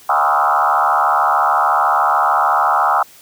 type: tone with frequency modulation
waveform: sine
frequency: 1036 Hz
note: C6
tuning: 17 cents flat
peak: -11 dBFS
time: 0.09-3.03 s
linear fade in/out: 5 ms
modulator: 73.7 Hz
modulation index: 4.6
effects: white hiss -44 dBFS RMS until 3.21 s